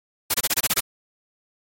white noise bursts, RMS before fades -20 dBFS, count 8, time 0.3-0.805 s, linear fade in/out 10 ms, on 43 ms, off 23 ms, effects AAC 48 kbps

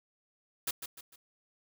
white noise with echo, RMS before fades -33 dBFS, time 0.67-0.71 s, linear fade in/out 5 ms, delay 150 ms, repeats 3, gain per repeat -8 dB, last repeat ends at 1.16 s, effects none

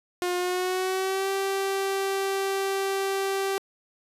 sawtooth tone with pitch glide, 357.4 to 389.7 Hz, F4 to G4, +40 to -10 cents, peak -21 dBFS, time 0.22-3.58 s, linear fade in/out 0 ms, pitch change +150 cents, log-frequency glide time 0.37-1.3 s, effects resampled to 32000 Hz

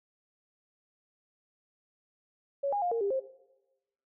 sine tone with pitch steps, 558 / 816 / 707 / 460.8 / 400.1 / 530 Hz, C#5 / G#5 / F5 / A#4 / G4 / C5, +11 / -31 / +21 / -20 / +35 / +22 cents, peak -27 dBFS, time 2.63-3.2 s, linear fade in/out 10 ms, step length 95 ms, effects noise-tail reverb RT60 1.0 s tail -18 dB re dry

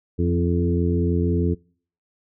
harmonic tone with a mistuned harmonic, 86.4 Hz, F2, 18 cents flat, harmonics 1 / 2 / 3 / 4 / 5, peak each -21 / -24 / -26 / -27 / -28 dBFS, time 0.18-1.55 s, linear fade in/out 20 ms, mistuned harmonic 3, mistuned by +20 cents, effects noise-tail reverb RT60 0.5 s tail -26 dB re dry

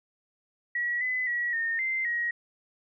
sine tone with pitch steps, 1923 / 2013 / 1922 / 1833 / 2080 / 1893 Hz, B6 / B6 / B6 / A#6 / C7 / A#6, -47 / +33 / -48 / -30 / -11 / +26 cents, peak -26 dBFS, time 0.75-2.31 s, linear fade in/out 5 ms, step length 260 ms, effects none

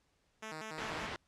5% pulse tone with vibrato, 185 Hz, F#3, in tune, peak -31 dBFS, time 0.42-1.07 s, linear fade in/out 10 ms, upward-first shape square, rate 5.2 Hz, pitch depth 290 cents each way
white low-pass noise, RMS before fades -42 dBFS, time 0.78-1.16 s, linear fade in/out 0 ms, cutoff 2100 Hz, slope 12 dB/octave
effects pink hiss -75 dBFS RMS until 1.27 s + low-pass 8000 Hz 12 dB/octave

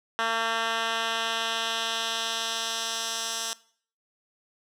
10% pulse tone with band-pass filter sweep, 227 Hz, A#3, 46 cents flat, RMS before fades -29 dBFS, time 0.19-3.53 s, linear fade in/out 0 ms, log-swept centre 1900 to 6100 Hz, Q 1.2, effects noise-tail reverb RT60 0.5 s tail -19 dB re dry

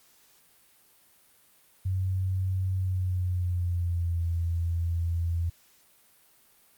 sine tone with pitch glide, 93.8 to 84.54 Hz, F#2 to E2, +24 to +44 cents, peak -25 dBFS, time 1.85-5.5 s, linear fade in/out 10 ms, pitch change -180 cents, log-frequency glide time 2.76-4.22 s, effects white hiss -61 dBFS RMS until 6.77 s + Opus 48 kbps

